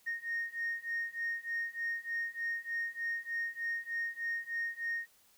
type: beating tone pair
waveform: sine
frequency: 1852 / 1855.3 Hz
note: A#6 / A#6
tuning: -12 / -9 cents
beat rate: 3.3 Hz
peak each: -37 / -36 dBFS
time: 0.06-5.07 s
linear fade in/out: 20 ms
effects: tanh soft clip ceiling -29 dBFS + white hiss -66 dBFS RMS until 5.37 s